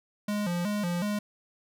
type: tone with vibrato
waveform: square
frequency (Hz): 190.3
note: F#3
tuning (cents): +49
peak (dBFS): -28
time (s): 0.28-1.19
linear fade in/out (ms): 5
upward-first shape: square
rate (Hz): 2.7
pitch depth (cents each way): 150
effects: none